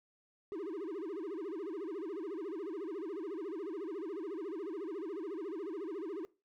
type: tone with vibrato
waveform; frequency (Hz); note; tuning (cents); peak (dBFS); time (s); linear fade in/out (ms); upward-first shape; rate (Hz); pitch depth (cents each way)
triangle; 360.6; F#4; -45; -36; 0.52-6.25; 0; sine; 14; 270
effects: noise-tail reverb RT60 0.3 s tail -21 dB re dry